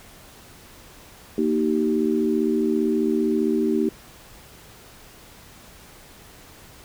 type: chord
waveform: sine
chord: Eb major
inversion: second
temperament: equal with one note detuned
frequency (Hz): 233.1 / 311.1 / 386.2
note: Bb3 / Eb4 / G4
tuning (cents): 0 / 0 / -26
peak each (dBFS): -23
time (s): 1.38-3.89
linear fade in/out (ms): 2
effects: pink hiss -47 dBFS RMS until 6.84 s